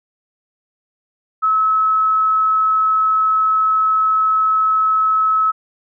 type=tone; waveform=sine; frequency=1293 Hz; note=E6; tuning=34 cents flat; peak=-12 dBFS; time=1.42-5.52 s; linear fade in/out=20 ms; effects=none